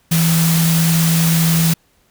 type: tone in noise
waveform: sine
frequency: 164.7 Hz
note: E3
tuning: 1 cent flat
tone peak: -12 dBFS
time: 0.11-1.74 s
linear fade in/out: 10 ms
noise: white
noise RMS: -20 dBFS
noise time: 0.11-1.74 s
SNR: +5 dB
effects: pink hiss -58 dBFS RMS until 2.1 s